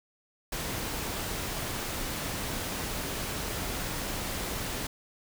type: noise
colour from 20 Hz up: pink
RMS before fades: -34 dBFS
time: 0.52-4.87 s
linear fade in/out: 5 ms
effects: none